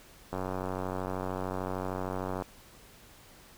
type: click train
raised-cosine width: 1 ms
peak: -20 dBFS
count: 196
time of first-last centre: 0.33-2.422 s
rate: 93.2 Hz
effects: pink hiss -55 dBFS RMS until 3.57 s